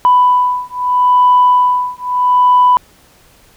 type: beating tone pair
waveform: sine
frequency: 993 / 993.78 Hz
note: B5 / B5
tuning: +9 / +11 cents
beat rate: 0.78 Hz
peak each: -10 dBFS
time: 0.05-2.77 s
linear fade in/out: 0 ms
effects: tanh soft clip ceiling -1 dBFS + pink hiss -47 dBFS RMS until 3.56 s